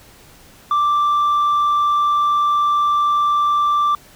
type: tone with tanh clipping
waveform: triangle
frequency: 1174.7 Hz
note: D6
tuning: in tune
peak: -14 dBFS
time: 0.71-3.95 s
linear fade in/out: 2 ms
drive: 7 dB
effects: pink hiss -46 dBFS RMS until 4.15 s